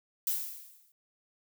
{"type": "noise with exponential decay", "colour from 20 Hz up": "violet", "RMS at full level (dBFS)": -28, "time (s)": [0.27, 0.92], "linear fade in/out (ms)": 2, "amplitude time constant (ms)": 140, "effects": []}